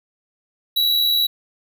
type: tone with amplitude modulation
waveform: square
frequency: 3909 Hz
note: B7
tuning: 19 cents flat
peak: -14 dBFS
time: 0.76-1.27 s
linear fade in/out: 10 ms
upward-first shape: sine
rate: 80.1 Hz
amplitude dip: 45%
effects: none